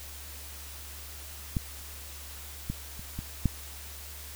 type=clicks; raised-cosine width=5 ms; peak=-15 / -18 / -30 / -22 / -11 dBFS; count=5; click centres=1.568 / 2.7 / 2.994 / 3.19 / 3.457 s; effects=added 71 Hz sine -45 dBFS peak until 4.35 s + white hiss -45 dBFS RMS until 4.35 s